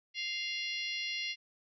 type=harmonic tone with a mistuned harmonic; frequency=698.5 Hz; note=F5; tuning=in tune; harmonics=3 / 4 / 5 / 6 / 7 / 8; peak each=-39 / -39 / -43 / -42 / -46 / -47 dBFS; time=0.14-1.36 s; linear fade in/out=50 ms; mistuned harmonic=5; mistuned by=-51 cents; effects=none